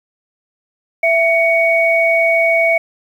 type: tone pair together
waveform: sine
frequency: 665 / 2237 Hz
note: E5 / C#7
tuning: +15 / +15 cents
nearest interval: octave + major sixth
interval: 2100 cents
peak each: -13 dBFS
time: 1.03-2.78 s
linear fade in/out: 5 ms
effects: 7-bit